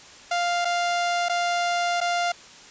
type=tone with dropouts; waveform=sawtooth; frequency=698.5 Hz; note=F5; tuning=in tune; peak=-18 dBFS; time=0.31-2.32 s; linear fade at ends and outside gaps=5 ms; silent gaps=0.648-0.652 / 1.286-1.295 / 2.005-2.012 s; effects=white hiss -46 dBFS RMS until 2.7 s + resampled to 16000 Hz